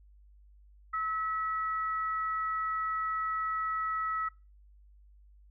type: tone pair together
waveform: sine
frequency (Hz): 1296 / 1941.8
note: E6 / B6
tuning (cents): -30 / -30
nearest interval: perfect fifth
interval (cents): 700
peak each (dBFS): -30 / -40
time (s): 0.93-4.29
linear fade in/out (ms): 10
effects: noise-tail reverb RT60 0.3 s tail -24 dB re dry + added 50 Hz sine -55 dBFS peak until 5.5 s